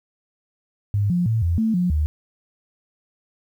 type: tone with pitch steps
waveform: sine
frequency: 102.2 / 176.1 / 112.4 / 85.1 / 222.2 / 178.5 / 75.8 Hz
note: G#2 / F3 / A2 / F2 / A3 / F3 / D#2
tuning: -27 / +15 / +37 / -44 / +17 / +38 / -45 cents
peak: -17 dBFS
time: 0.94-2.06 s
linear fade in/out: 0 ms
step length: 160 ms
effects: 9-bit